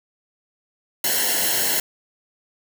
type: noise with comb filter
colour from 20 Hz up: white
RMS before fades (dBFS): -21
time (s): 1.04-1.8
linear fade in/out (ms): 2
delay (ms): 0.83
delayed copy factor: -0.75
effects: none